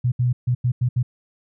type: tone bursts at uneven times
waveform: sine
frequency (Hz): 123.47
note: B2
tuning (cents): 0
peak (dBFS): -16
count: 6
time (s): 0.04-0.12 / 0.19-0.33 / 0.47-0.55 / 0.64-0.72 / 0.81-0.89 / 0.96-1.03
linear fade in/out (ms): 10
effects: none